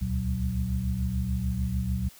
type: tone cluster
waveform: sine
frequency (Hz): 66.5 / 73.3 / 119.4 / 187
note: C2 / D2 / A#2 / F#3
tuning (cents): +29 / -3 / +42 / +19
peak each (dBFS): -31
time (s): 0.01-2.09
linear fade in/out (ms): 10
effects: white hiss -52 dBFS RMS until 2.19 s